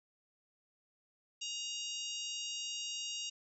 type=harmonic tone; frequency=943 Hz; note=A#5; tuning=20 cents sharp; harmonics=3 / 4 / 5 / 6 / 7 / 8; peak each=-41 / -47 / -49 / -48 / -46 / -50 dBFS; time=1.41-3.3 s; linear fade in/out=10 ms; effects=none